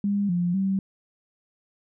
sine tone with pitch steps, 201.9 / 175.5 / 193 Hz, G#3 / F3 / G3, -49 / +9 / -27 cents, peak -21 dBFS, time 0.04-0.79 s, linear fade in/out 2 ms, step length 250 ms, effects none

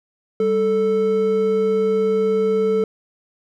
triangle tone pair together, 196.62 / 440 Hz, G3 / A4, +5 / 0 cents, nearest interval octave + major second, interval 1395 cents, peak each -22 / -14 dBFS, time 0.4-2.84 s, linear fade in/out 2 ms, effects none

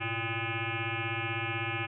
sine tone with frequency modulation, 1257 Hz, D#6, 17 cents sharp, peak -30 dBFS, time 0-1.87 s, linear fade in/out 20 ms, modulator 230 Hz, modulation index 6.5, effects none

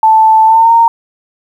sine tone with pitch glide, 880 to 922.2 Hz, A5 to A#5, 0 to -19 cents, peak -3 dBFS, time 0.03-0.88 s, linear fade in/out 2 ms, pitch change +81 cents, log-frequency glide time 0.45-0.72 s, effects 7-bit

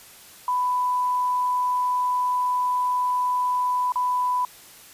sine tone with dropouts, 995 Hz, B5, 13 cents sharp, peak -20 dBFS, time 0.48-4.45 s, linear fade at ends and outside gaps 2 ms, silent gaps 3.921-3.957 s, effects white hiss -47 dBFS RMS until 4.93 s + resampled to 32000 Hz

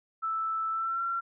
sine tone with pitch glide, 1318.5 to 1364.2 Hz, E6 to F6, 0 to -41 cents, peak -28 dBFS, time 0.22-1.21 s, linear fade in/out 20 ms, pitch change +59 cents, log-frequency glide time 0.71-1.03 s, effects none

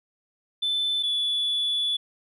sine tone pair in turn, 3520 / 3440 Hz, A7 / A7, 0 / -40 cents, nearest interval unison, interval 40 cents, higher first, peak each -21 dBFS, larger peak neither, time 0.62-1.03 / 1.03-1.97 s, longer second, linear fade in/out 10 ms, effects tanh soft clip ceiling -20 dBFS

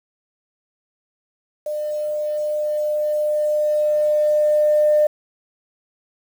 sine tone with level ramp, 602 Hz, D5, 43 cents sharp, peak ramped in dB -22 to -11 dBFS, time 1.66-5.07 s, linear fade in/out 5 ms, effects tanh soft clip ceiling -7 dBFS + 7-bit

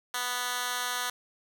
10% pulse tone with high-pass filter, 246.9 Hz, B3, in tune, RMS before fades -32 dBFS, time 0.14-1.1 s, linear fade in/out 2 ms, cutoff 1400 Hz, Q 0.69, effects none

